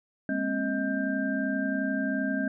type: tone cluster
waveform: sine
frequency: 204.6 / 235.3 / 267.4 / 630 / 1575 Hz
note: G#3 / A#3 / C4 / D#5 / G6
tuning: -26 / +16 / +38 / +21 / +8 cents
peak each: -32 / -37 / -29 / -35 / -33 dBFS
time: 0.29-2.48 s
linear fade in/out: 2 ms
effects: none